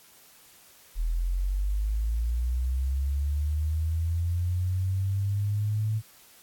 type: linear sweep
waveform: sine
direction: up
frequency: 39.47 to 110 Hz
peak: -24 dBFS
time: 0.95-6.02 s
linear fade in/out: 50 ms
effects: white hiss -55 dBFS RMS until 6.42 s + AAC 64 kbps